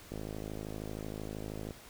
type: click train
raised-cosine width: 2 ms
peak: -27 dBFS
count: 85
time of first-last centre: 0.12-1.708 s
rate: 52.9 Hz
effects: pink hiss -53 dBFS RMS until 1.89 s